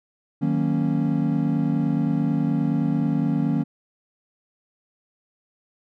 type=chord; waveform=triangle; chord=D# minor seventh; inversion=none; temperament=equal; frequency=155.56 / 185 / 233.1 / 277.2 Hz; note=D#3 / F#3 / A#3 / C#4; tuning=0 / 0 / 0 / 0 cents; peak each=-22 / -25 / -23 / -23 dBFS; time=0.41-3.64 s; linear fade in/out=20 ms; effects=none